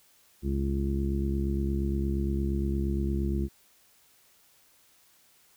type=harmonic tone; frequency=68.6 Hz; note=C#2; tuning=17 cents flat; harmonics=1 / 2 / 3 / 4 / 5 / 6; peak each=-28 / -35 / -32 / -42 / -34 / -47 dBFS; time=0.42-3.49 s; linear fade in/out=50 ms; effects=white hiss -62 dBFS RMS until 5.56 s